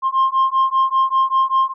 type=beating tone pair; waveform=sine; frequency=1058 / 1063.1 Hz; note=C6 / C6; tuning=+19 / +27 cents; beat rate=5.1 Hz; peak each=-15 dBFS; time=0.02-1.74 s; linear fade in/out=50 ms; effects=tanh soft clip ceiling -10 dBFS